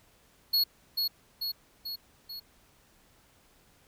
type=tone with echo; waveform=square; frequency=4340 Hz; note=C#8; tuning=37 cents flat; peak=-23 dBFS; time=0.53-0.64 s; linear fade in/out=10 ms; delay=440 ms; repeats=4; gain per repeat=-4 dB; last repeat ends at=2.4 s; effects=pink hiss -63 dBFS RMS until 3.87 s

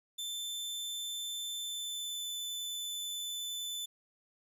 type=tone with pitch glide; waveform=sawtooth; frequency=3540 to 3511 Hz; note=A7 to A7; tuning=+10 to -4 cents; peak=-34 dBFS; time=0.18-3.86 s; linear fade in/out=10 ms; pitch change=-14 cents; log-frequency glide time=1.59-2.29 s; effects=11-bit

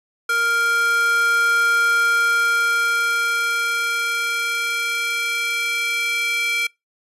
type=tone with high-pass filter sweep; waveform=square; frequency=466.2 Hz; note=A#4; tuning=in tune; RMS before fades=-20 dBFS; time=0.29-6.67 s; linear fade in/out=5 ms; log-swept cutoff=1200 to 2200 Hz; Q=3.8; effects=noise-tail reverb RT60 0.2 s tail -25 dB re dry + resampled to 32000 Hz

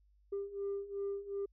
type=beating tone pair; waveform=sine; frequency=397 / 399.7 Hz; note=G4 / G4; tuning=+22 / +34 cents; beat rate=2.7 Hz; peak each=-40 / -37 dBFS; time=0.32-1.46 s; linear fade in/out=10 ms; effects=tanh soft clip ceiling -32 dBFS + added 50 Hz sine -65 dBFS peak until 1.52 s

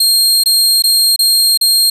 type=tone with dropouts; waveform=sawtooth; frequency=4214 Hz; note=C8; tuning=12 cents sharp; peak=-5 dBFS; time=0-1.9 s; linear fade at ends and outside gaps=5 ms; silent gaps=0.437-0.458 / 0.823-0.838 / 1.162-1.19 / 1.575-1.611 s; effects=resampled to 32000 Hz + 7-bit

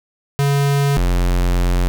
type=tone pair in turn; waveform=square; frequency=141 / 44.41 Hz; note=C#3 / F1; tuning=+30 / +30 cents; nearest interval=octave + minor sixth; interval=2000 cents; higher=first; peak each=-14 dBFS; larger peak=neither; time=0.39-0.97 / 0.97-1.88 s; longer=second; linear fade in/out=0 ms; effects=9-bit

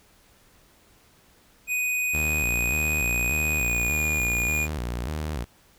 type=tone with pitch glide; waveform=square; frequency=2489 to 2442 Hz; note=D#7 to D#7; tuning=0 to -33 cents; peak=-24 dBFS; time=1.67-4.68 s; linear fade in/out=50 ms; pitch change=-33 cents; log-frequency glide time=3.46-4.11 s
type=tone with vibrato; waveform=sawtooth; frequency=67.6 Hz; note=C#2; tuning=43 cents flat; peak=-24 dBFS; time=2.13-5.45 s; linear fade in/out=20 ms; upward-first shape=square; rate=1.7 Hz; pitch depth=220 cents each way
effects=pink hiss -58 dBFS RMS until 5.78 s

